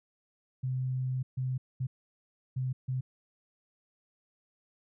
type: tone bursts at uneven times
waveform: sine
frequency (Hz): 129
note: C3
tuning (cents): -24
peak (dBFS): -29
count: 5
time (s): 0.63-1.23 / 1.37-1.58 / 1.8-1.87 / 2.56-2.73 / 2.88-3.01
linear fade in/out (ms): 10
effects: none